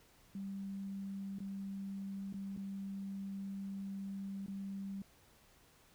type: tone with dropouts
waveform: sine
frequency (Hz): 196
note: G3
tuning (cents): 0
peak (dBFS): -40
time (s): 0.35-5.02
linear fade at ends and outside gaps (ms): 2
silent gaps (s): 1.386-1.403 / 2.327-2.341 / 2.565-2.574 / 4.462-4.481
effects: pink hiss -66 dBFS RMS until 5.94 s